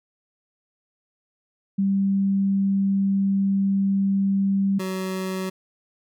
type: tone pair in turn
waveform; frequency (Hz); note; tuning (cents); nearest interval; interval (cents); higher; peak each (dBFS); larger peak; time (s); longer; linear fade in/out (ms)
sine / 25% pulse; 196 / 187.92; G3 / F#3; 0 / +27; minor second; 73; first; -18 / -22; first; 1.78-4.79 / 4.79-5.5; first; 10
effects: none